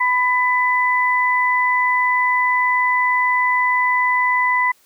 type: tone pair together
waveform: sine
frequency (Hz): 998 / 1998.4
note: B5 / B6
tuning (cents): +18 / +20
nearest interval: octave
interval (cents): 1202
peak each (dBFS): -17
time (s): 0-4.72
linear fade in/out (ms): 10
effects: white hiss -56 dBFS RMS until 4.85 s + high-pass 60 Hz 12 dB/octave